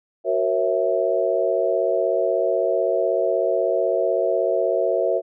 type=chord; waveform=sine; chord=F# dominant seventh; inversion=none; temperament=equal with one note detuned; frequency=370 / 466.2 / 542.3 / 659.3 Hz; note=F#4 / A#4 / C#5 / E5; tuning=0 / 0 / -38 / 0 cents; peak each=-25 / -24 / -23 / -22 dBFS; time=0.24-5.22 s; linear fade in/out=50 ms; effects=none